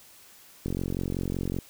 click train, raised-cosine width 3 ms, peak -17 dBFS, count 43, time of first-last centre 0.66-1.587 s, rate 45.3 Hz, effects white hiss -53 dBFS RMS until 1.69 s

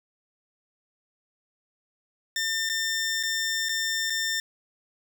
15% pulse tone with dropouts, 1800 Hz, A6, 39 cents sharp, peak -19 dBFS, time 2.36-4.4 s, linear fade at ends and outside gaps 2 ms, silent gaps 2.691-2.697 / 3.229-3.234 / 3.687-3.692 / 4.099-4.103 s, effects none

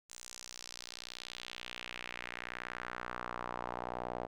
sawtooth tone with band-pass filter sweep, 60.7 Hz, B1, 29 cents flat, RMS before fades -44 dBFS, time 0.09-4.27 s, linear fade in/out 20 ms, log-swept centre 7500 to 680 Hz, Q 2, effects none

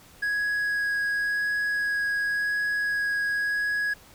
triangle tone with vibrato, 1661.2 Hz, G#6, in tune, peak -22 dBFS, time 0.22-3.94 s, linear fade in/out 10 ms, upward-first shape sine, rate 0.92 Hz, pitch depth 8 cents each way, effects pink hiss -52 dBFS RMS until 4.14 s

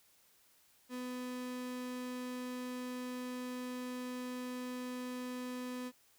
35% pulse tone, 250.3 Hz, B3, 23 cents sharp, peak -38 dBFS, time 0.89-5.92 s, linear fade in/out 50 ms, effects white hiss -68 dBFS RMS until 6.18 s

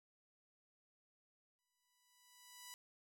5% pulse tone with exponential growth, 986 Hz, B5, 3 cents flat, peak -38 dBFS, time 1.59-2.74 s, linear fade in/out 0 ms, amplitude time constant 250 ms, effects none

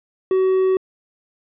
triangle tone, 376.9 Hz, F#4, 32 cents sharp, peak -12 dBFS, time 0.31-0.77 s, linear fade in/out 2 ms, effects resampled to 8000 Hz

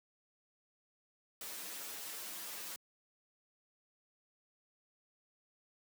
white noise with comb filter, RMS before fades -45 dBFS, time 1.41-2.76 s, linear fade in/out 2 ms, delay 7.8 ms, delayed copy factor -0.95, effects high-pass 200 Hz 12 dB/octave

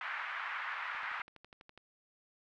white band-pass noise, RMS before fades -40 dBFS, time 0.01-1.22 s, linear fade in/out 2 ms, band 1000 to 2000 Hz, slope 24 dB/octave
click train, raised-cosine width 0.3 ms, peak -37 dBFS, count 11, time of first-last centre 0.95-1.776 s, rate 12.1 Hz
effects none

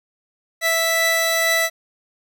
sawtooth tone pair together, 659.3 / 1975.7 Hz, E5 / B6, 0 / 0 cents, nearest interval octave + perfect fifth, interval 1900 cents, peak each -17 / -15 dBFS, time 0.61-1.7 s, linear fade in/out 50 ms, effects none

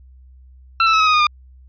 sawtooth tone with pitch steps, 1343 / 1319.2 / 1295.8 / 1272.8 / 1250.2 / 1228 / 1206.2 Hz, E6 / E6 / E6 / D#6 / D#6 / D#6 / D6, +32 / +1 / -30 / +39 / +8 / -23 / +46 cents, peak -8 dBFS, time 0.8-1.269 s, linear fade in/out 2 ms, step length 67 ms, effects added 64 Hz sine -42 dBFS peak until 1.68 s + resampled to 11025 Hz

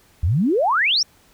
sine exponential sweep, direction up, 71.8 to 5830 Hz, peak -15 dBFS, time 0.23-1.03 s, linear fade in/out 5 ms, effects pink hiss -55 dBFS RMS until 1.33 s

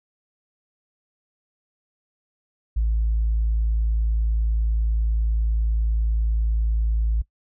sine tone, 55 Hz, A1, in tune, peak -17 dBFS, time 2.76-7.22 s, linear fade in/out 10 ms, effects noise-tail reverb RT60 0.1 s tail -21 dB re dry + tanh soft clip ceiling -15 dBFS

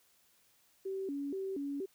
sine tone with vibrato, 329.6 Hz, E4, in tune, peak -35 dBFS, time 0.85-1.86 s, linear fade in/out 10 ms, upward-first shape square, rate 2.1 Hz, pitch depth 270 cents each way, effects white hiss -69 dBFS RMS until 1.94 s

